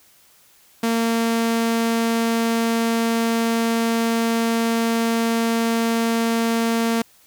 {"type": "tone", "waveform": "sawtooth", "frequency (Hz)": 229.2, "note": "A#3", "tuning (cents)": -29, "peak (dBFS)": -14, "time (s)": [0.83, 7.02], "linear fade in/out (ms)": 5, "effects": ["white hiss -54 dBFS RMS until 7.26 s"]}